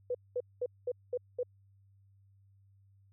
sine tone bursts, 493.9 Hz, B4, in tune, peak -30 dBFS, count 6, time 0.1-1.432 s, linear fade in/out 5 ms, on 47 ms, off 210 ms, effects added 98 Hz sine -61 dBFS peak until 3.12 s

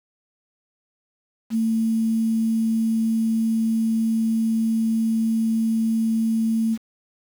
sine tone with quantisation, 224.2 Hz, A3, 33 cents sharp, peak -18 dBFS, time 1.5-6.78 s, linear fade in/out 50 ms, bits 7, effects none

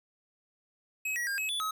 square tone with pitch steps, 2555 / 1917 / 1610 / 2566 / 3456 / 1277 Hz, D#7 / A#6 / G6 / E7 / A7 / D#6, +45 / +48 / +46 / -47 / -32 / +45 cents, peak -31 dBFS, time 1.05-1.71 s, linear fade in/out 5 ms, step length 110 ms, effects none

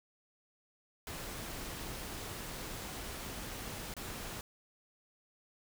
pink noise with dropouts, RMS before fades -43 dBFS, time 1.07-4.41 s, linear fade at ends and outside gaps 1 ms, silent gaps 3.939-3.966 s, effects none

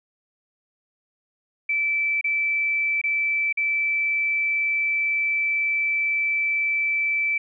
sine tone with dropouts, 2321 Hz, D7, 21 cents flat, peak -20 dBFS, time 1.69-7.38 s, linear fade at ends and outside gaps 5 ms, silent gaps 2.212-2.242 / 3.015-3.038 / 3.527-3.572 s, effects none

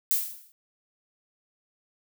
violet noise with exponential decay, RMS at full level -21 dBFS, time 0.11-0.52 s, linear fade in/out 0 ms, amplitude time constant 88 ms, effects none

